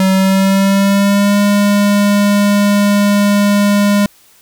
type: tone with pitch glide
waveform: square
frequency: 190 to 203.6 Hz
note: F#3 to G#3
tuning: +46 to -34 cents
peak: -9 dBFS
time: 0-4.06 s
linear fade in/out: 2 ms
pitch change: +120 cents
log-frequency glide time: 0.12-1.39 s
effects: white hiss -47 dBFS RMS until 4.41 s